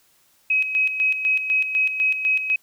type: tone with tremolo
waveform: sine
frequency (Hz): 2542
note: D#7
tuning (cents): +36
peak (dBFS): -16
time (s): 0.5-2.56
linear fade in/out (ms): 5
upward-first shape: square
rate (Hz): 4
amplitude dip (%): 60
effects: white hiss -60 dBFS RMS until 2.62 s